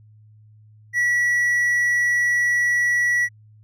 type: tone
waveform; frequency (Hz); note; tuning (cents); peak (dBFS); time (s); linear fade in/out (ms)
triangle; 1940; B6; -31; -15; 0.93-3.29; 50
effects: added 107 Hz sine -47 dBFS peak until 3.63 s